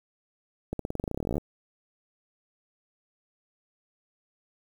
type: accelerating click train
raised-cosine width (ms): 2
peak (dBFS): -17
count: 22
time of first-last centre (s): 0.73-1.381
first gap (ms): 63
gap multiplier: 0.92
effects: 8-bit